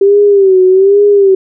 sine tone with vibrato, 389.8 Hz, G4, 10 cents flat, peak -3 dBFS, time 0.01-1.35 s, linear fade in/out 5 ms, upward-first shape sine, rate 1.2 Hz, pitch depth 90 cents each way, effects none

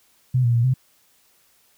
sine tone with pitch steps, 127.2 / 119 / 117.6 / 129.3 Hz, C3 / A#2 / A#2 / C3, -48 / +36 / +16 / -20 cents, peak -15 dBFS, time 0.34-0.74 s, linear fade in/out 10 ms, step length 100 ms, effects white hiss -60 dBFS RMS until 1.77 s

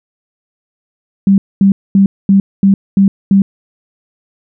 sine tone bursts, 196 Hz, G3, in tune, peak -4 dBFS, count 7, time 1.27-3.42 s, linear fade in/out 2 ms, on 110 ms, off 230 ms, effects none

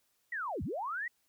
sine linear two-way sweep, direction down then up, 1975.5 to 58.9 to 1975.5 Hz, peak -34 dBFS, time 0.32-1.08 s, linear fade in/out 5 ms, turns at 0.63 s, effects white hiss -75 dBFS RMS until 1.28 s

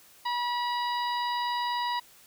harmonic tone, 968 Hz, B5, 35 cents flat, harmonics 1 / 2 / 3 / 4 / 5, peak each -28 / -37 / -41 / -38 / -41 dBFS, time 0.25-2 s, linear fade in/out 10 ms, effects white hiss -56 dBFS RMS until 2.26 s

